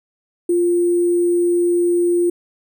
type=tone with sample-and-hold; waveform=sine; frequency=349.2 Hz; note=F4; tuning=in tune; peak=-13 dBFS; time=0.49-2.3 s; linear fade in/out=5 ms; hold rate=8820 Hz; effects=none